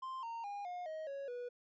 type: tone with pitch steps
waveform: triangle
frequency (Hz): 1046.5 / 921.6 / 811.6 / 714.8 / 629.5 / 554.4 / 488.2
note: C6 / A#5 / G#5 / F5 / D#5 / C#5 / B4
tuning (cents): 0 / -20 / -40 / +40 / +20 / 0 / -20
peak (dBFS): -39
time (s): 0.02-1.49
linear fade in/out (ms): 10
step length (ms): 210
effects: resampled to 16000 Hz